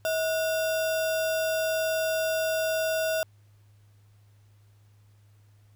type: tone with sample-and-hold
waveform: sine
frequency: 641 Hz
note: E5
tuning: 49 cents flat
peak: -24 dBFS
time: 0.05-3.23 s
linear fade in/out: 0 ms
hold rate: 2100 Hz
effects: added 103 Hz sine -55 dBFS peak until 5.75 s + pink hiss -69 dBFS RMS until 5.75 s